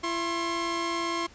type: tone pair together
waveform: sawtooth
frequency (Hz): 337.1 / 1069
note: E4 / C6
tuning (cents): +39 / +37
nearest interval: octave + minor sixth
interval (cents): 1998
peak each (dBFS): -27 / -26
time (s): 0.03-1.27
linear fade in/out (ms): 10
effects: pink hiss -53 dBFS RMS until 1.34 s + resampled to 16000 Hz